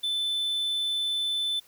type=tone; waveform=triangle; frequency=3520 Hz; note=A7; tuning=in tune; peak=-24 dBFS; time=0.03-1.6 s; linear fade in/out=10 ms; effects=white hiss -58 dBFS RMS until 1.67 s